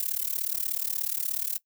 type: noise with amplitude modulation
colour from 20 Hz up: violet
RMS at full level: -26 dBFS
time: 0-1.58 s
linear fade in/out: 2 ms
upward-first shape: sine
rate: 36.7 Hz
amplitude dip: 95%
effects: noise-tail reverb RT60 0.1 s tail -20 dB re dry